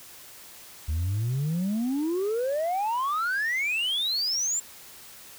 sine exponential sweep, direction up, 73.42 to 7459 Hz, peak -22 dBFS, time 0.88-4.6 s, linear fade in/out 10 ms, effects tanh soft clip ceiling -23 dBFS + white hiss -47 dBFS RMS until 5.38 s

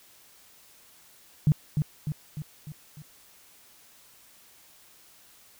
sine tone with echo, 150.7 Hz, D3, 45 cents sharp, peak -16 dBFS, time 1.47-1.52 s, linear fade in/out 0 ms, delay 300 ms, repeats 5, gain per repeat -5 dB, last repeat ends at 3.02 s, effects white hiss -56 dBFS RMS until 5.59 s

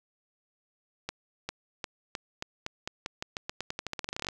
accelerating click train, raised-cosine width 0.2 ms, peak -16 dBFS, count 26, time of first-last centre 1.09-4.287 s, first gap 400 ms, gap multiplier 0.88, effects none

